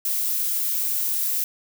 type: noise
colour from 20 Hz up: violet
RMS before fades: -24 dBFS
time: 0.05-1.44 s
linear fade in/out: 2 ms
effects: none